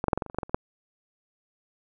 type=clicks; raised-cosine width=1 ms; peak=-13 / -8 / -6 / -13 / -15 / -26 / -26 / -25 / -11 / -17 / -29 / -6 dBFS; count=12; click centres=0.041 / 0.083 / 0.132 / 0.176 / 0.222 / 0.263 / 0.299 / 0.346 / 0.386 / 0.432 / 0.495 / 0.545 s; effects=none